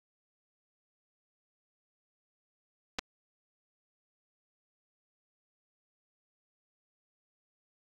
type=clicks; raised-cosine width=0.2 ms; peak=-15 dBFS; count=2; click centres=2.987 / 2.991 s; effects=AAC 48 kbps